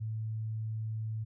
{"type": "tone", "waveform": "sine", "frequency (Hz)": 110, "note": "A2", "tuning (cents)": 0, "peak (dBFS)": -33, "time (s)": [0, 1.25], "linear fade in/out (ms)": 20, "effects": []}